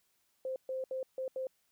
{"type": "tone bursts at uneven times", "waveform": "sine", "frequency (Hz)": 522, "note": "C5", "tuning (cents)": -4, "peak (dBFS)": -34, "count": 5, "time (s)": [[0.45, 0.56], [0.69, 0.84], [0.91, 1.03], [1.18, 1.28], [1.36, 1.47]], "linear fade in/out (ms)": 2, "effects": ["white hiss -75 dBFS RMS until 1.71 s"]}